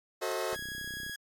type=chord; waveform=sawtooth; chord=F# diminished seventh; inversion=none; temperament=just; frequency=370 / 444 / 532.8 / 639.4 Hz; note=F#4 / A4 / C5 / Eb5; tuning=0 / +16 / +31 / +47 cents; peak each=-33 dBFS; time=0.21-0.56 s; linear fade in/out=20 ms
type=click train; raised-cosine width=3 ms; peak=-35 dBFS; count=19; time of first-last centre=0.53-1.096 s; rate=31.8 Hz
type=tone; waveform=sawtooth; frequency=1661.2 Hz; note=G#6; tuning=in tune; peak=-34 dBFS; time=0.54-1.16 s; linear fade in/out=5 ms
effects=AAC 64 kbps